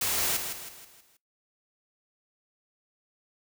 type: noise with echo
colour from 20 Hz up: white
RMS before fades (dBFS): -28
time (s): 0.01-0.37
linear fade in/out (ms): 5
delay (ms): 160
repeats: 5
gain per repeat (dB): -7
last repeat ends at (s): 1.17
effects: noise-tail reverb RT60 0.2 s tail -23 dB re dry